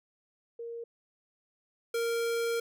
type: tone pair in turn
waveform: sine / square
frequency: 466.2 / 464.5 Hz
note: A#4 / A#4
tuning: 0 / -6 cents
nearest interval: unison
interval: 6 cents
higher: first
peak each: -37 / -29 dBFS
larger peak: second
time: 0.59-0.84 / 1.94-2.6 s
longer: second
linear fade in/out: 5 ms
effects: none